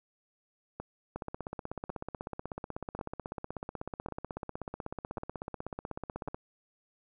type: two click trains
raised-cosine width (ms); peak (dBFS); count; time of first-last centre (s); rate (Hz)
1; -23 / -24; 85 / 6; 1.16-6.345 / 0.8-6.276; 16.2 / 0.913
effects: none